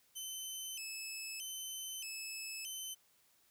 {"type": "tone with vibrato", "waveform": "15% pulse", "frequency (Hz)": 2824, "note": "F7", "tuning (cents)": 19, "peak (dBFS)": -35, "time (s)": [0.15, 2.95], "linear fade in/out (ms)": 20, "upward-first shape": "square", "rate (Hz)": 0.8, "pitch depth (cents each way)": 140, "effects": ["white hiss -71 dBFS RMS until 3.5 s"]}